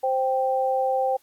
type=tone pair together; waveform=sine; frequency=523.3 / 784.1 Hz; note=C5 / G5; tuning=0 / 0 cents; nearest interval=perfect fifth; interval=700 cents; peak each=-23 dBFS; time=0.03-1.17 s; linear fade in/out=10 ms; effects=white hiss -62 dBFS RMS until 1.22 s + AAC 64 kbps